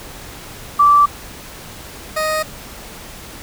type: tone pair in turn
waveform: sine / 20% pulse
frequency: 1164 / 623.2 Hz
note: D6 / D#5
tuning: -16 / +3 cents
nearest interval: major seventh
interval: 1081 cents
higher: first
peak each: -7 / -12 dBFS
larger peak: first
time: 0.79-1.06 / 2.16-2.43 s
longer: neither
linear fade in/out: 10 ms
effects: pink hiss -35 dBFS RMS until 3.42 s